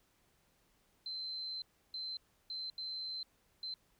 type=tone bursts at uneven times; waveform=sine; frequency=4089 Hz; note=C8; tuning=41 cents flat; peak=-39 dBFS; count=5; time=1.06-1.62 / 1.94-2.17 / 2.5-2.7 / 2.78-3.23 / 3.63-3.74 s; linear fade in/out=2 ms; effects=pink hiss -73 dBFS RMS until 3.99 s